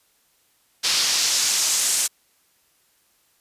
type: noise with band-pass filter sweep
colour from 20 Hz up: pink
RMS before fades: -21 dBFS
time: 0.83-2.08 s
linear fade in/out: 20 ms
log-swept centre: 4600 to 8100 Hz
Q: 1.6
effects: white hiss -63 dBFS RMS until 3.4 s + resampled to 32000 Hz